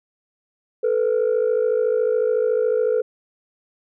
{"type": "tone pair together", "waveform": "sine", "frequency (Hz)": [440, 493.9], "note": ["A4", "B4"], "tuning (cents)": [0, 0], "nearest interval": "major second", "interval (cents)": 200, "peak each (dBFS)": [-18, -18], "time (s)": [0.83, 3.02], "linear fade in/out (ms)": 10, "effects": ["tanh soft clip ceiling -13 dBFS"]}